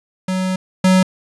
square tone pair in turn, 186.4 / 186.4 Hz, F#3 / F#3, +13 / +13 cents, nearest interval unison, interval 0 cents, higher neither, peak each -18 / -10 dBFS, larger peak second, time 0.28-0.56 / 0.84-1.03 s, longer first, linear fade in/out 5 ms, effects resampled to 24000 Hz + 8-bit

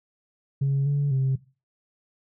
sine tone with pitch steps, 138 / 142.8 / 133.2 Hz, C#3 / D3 / C3, -7 / -48 / +31 cents, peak -18 dBFS, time 0.61-1.36 s, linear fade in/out 10 ms, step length 250 ms, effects noise-tail reverb RT60 0.3 s tail -18 dB re dry + tanh soft clip ceiling -18 dBFS

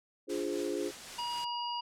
sine chord, D half-diminished seventh, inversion none, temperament equal, 293.7 / 349.2 / 415.3 / 523.3 Hz, D4 / F4 / Ab4 / C5, 0 / 0 / 0 / 0 cents, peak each -38 / -36 / -36 / -40 dBFS, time 0.27-0.92 s, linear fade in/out 50 ms
white noise with tremolo, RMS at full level -43 dBFS, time 0.29-1.45 s, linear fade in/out 10 ms, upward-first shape sine, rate 3.9 Hz, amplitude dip 30%
harmonic tone, 957 Hz, A#5, 45 cents sharp, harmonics 1 / 3 / 5, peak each -35 / -40 / -42 dBFS, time 1.18-1.81 s, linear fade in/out 10 ms
effects low-pass 8000 Hz 12 dB/octave

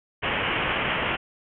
white low-pass noise, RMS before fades -26 dBFS, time 0.22-1.17 s, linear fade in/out 20 ms, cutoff 3100 Hz, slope 96 dB/octave, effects none

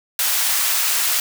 white high-pass noise, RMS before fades -19 dBFS, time 0.19-1.2 s, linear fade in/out 2 ms, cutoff 910 Hz, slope 12 dB/octave, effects none

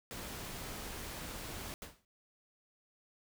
pink noise, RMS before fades -44 dBFS, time 0.11-1.74 s, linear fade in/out 0 ms
pink noise with exponential decay, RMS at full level -42 dBFS, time 1.82-2.05 s, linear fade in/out 1 ms, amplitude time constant 49 ms
effects none

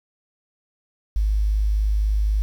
sine tone, 51.91 Hz, G#1, in tune, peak -17 dBFS, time 1.16-2.42 s, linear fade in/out 0 ms, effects 8-bit

